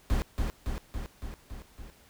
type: noise with echo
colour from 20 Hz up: brown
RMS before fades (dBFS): -26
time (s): 0.1-0.22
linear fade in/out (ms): 0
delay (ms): 280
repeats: 6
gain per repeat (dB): -3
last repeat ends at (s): 1.9
effects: pink hiss -59 dBFS RMS until 2.09 s